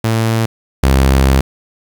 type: tone pair in turn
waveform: sawtooth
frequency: 112.7 / 66.85 Hz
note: A2 / C2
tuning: +42 / +38 cents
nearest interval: major sixth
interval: 904 cents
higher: first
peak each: -8 / -4 dBFS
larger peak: second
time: 0.04-0.46 / 0.83-1.41 s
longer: second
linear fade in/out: 5 ms
effects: 7-bit